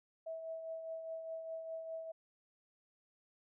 sine tone with tremolo, 650 Hz, E5, 24 cents flat, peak -39 dBFS, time 0.26-2.12 s, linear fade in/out 10 ms, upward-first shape triangle, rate 4.9 Hz, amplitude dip 50%, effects none

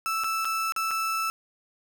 35% pulse tone with dropouts, 1318.5 Hz, E6, in tune, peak -24 dBFS, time 0.06-1.3 s, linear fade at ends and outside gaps 0 ms, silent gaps 0.237-0.243 / 0.447-0.453 / 0.722-0.763 / 0.909-0.913 s, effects none

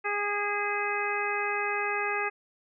harmonic tone with a mistuned harmonic, 410.3 Hz, G#4, 21 cents flat, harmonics 1 / 2 / 3 / 4 / 5 / 6, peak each -34 / -34 / -34 / -34 / -34 / -34 dBFS, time 0.04-2.3 s, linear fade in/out 20 ms, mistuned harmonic 6, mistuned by +53 cents, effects none

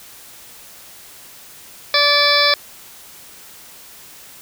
harmonic tone, 580 Hz, D5, 22 cents flat, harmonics 1 / 2 / 3 / 4 / 6 / 7 / 8 / 9, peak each -20 / -20 / -20 / -20 / -20 / -20 / -20 / -20 dBFS, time 1.94-2.54 s, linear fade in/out 2 ms, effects white hiss -41 dBFS RMS until 4.41 s

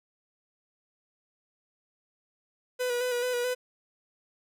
45% pulse tone with vibrato, 492.9 Hz, B4, 3 cents flat, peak -27 dBFS, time 2.79-3.55 s, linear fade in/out 20 ms, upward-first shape square, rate 4.6 Hz, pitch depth 28 cents each way, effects none

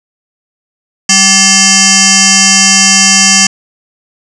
sine tone with frequency modulation, 195.1 Hz, G3, 8 cents flat, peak -3 dBFS, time 1.09-3.47 s, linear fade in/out 5 ms, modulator 965 Hz, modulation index 7.5, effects none

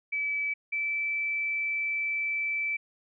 sine tone pair in turn, 2299 / 2320 Hz, D7 / D7, -37 / -22 cents, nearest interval unison, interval 15 cents, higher second, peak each -27 dBFS, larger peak neither, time 0.12-0.54 / 0.72-2.77 s, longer second, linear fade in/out 10 ms, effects none

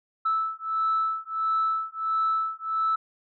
sine beating tone pair, 1312 / 1313.5 Hz, E6 / E6, -9 / -7 cents, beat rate 1.5 Hz, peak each -26 dBFS, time 0.25-2.96 s, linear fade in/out 10 ms, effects tanh soft clip ceiling -17 dBFS

